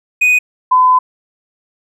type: tone pair in turn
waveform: triangle / sine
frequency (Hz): 2489 / 1013.2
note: D#7 / B5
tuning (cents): 0 / +44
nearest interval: octave + major third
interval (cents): 1556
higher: first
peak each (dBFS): -6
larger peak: neither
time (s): 0.21-0.39 / 0.71-0.99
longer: second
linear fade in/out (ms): 10
effects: none